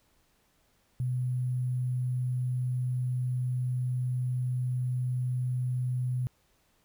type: tone with sample-and-hold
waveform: sine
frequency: 125.7 Hz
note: B2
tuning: 31 cents sharp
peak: -27 dBFS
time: 1-6.27 s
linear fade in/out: 0 ms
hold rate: 11025 Hz
effects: pink hiss -69 dBFS RMS until 6.84 s